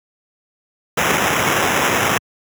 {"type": "noise with sample-and-hold", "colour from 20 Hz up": "blue", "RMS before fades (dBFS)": -17, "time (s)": [0.97, 2.18], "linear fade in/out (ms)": 5, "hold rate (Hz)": 4410, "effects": ["high-pass 100 Hz 12 dB/octave"]}